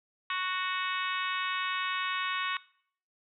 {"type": "harmonic tone", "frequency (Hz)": 370, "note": "F#4", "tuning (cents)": 0, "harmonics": [3, 4, 5, 6, 7, 8, 9, 10], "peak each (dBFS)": [-33, -38, -38, -40, -39, -41, -46, -42], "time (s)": [0.3, 2.57], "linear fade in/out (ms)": 2, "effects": ["noise-tail reverb RT60 0.6 s tail -21 dB re dry"]}